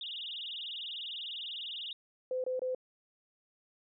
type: tone with vibrato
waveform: sine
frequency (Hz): 3265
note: G#7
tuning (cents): -30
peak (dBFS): -38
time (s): 0.01-1.93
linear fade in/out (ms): 2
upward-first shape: sine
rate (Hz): 20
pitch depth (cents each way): 260
type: tone bursts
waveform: sine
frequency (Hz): 511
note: C5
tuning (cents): -41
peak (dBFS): -31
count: 3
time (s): 2.31-2.748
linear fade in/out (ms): 2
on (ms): 130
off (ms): 24
effects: none